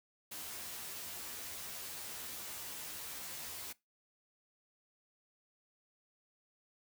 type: noise with comb filter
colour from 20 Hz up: white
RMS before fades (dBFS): -45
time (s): 0.31-3.73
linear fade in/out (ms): 10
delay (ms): 13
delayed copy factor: +0.8
effects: noise-tail reverb RT60 0.2 s tail -21 dB re dry